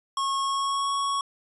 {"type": "tone with pitch glide", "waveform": "square", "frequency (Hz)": [1092, 1111.1], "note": ["C#6", "C#6"], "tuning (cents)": [-26, 4], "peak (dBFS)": -25, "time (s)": [0.17, 1.21], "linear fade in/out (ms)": 2, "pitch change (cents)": 30, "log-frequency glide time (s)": [0.42, 0.92], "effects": ["resampled to 24000 Hz"]}